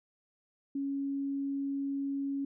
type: tone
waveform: sine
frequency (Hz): 277.2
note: C#4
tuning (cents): 0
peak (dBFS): -31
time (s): 0.75-2.45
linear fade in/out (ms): 5
effects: none